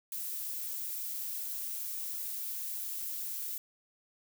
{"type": "noise", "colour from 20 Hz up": "violet", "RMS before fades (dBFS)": -38, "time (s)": [0.12, 3.58], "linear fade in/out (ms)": 2, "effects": []}